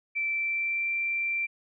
sine tone with pitch glide, 2332 to 2354 Hz, D7 to D7, -13 to +3 cents, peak -26 dBFS, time 0.15-1.47 s, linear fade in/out 20 ms, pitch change +16 cents, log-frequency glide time 0.29-0.9 s, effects none

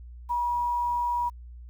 sine tone with quantisation, 963 Hz, B5, 44 cents flat, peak -24 dBFS, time 0.29-1.3 s, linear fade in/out 20 ms, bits 9, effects added 60 Hz sine -41 dBFS peak until 1.69 s

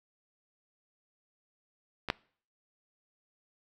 clicks, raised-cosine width 0.3 ms, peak -19 / -10 dBFS, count 2, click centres 2.087 / 2.101 s, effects noise-tail reverb RT60 0.5 s tail -24 dB re dry

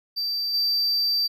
triangle tone with level steps, 4665 Hz, D8, 12 cents flat, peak -23 / -19 dBFS, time 0.16-1.28 s, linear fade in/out 20 ms, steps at 0.53 s, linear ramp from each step 20 ms, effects none

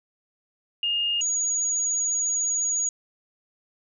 sine tone pair in turn, 2835 / 6743 Hz, F7 / G#8, +25 / +25 cents, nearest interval octave + minor third, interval 1500 cents, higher second, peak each -22 dBFS, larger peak neither, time 0.83-1.21 / 1.21-2.89 s, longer second, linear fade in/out 2 ms, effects none

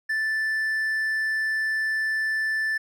triangle tone, 1760 Hz, A6, in tune, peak -21 dBFS, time 0.09-2.78 s, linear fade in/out 10 ms, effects none

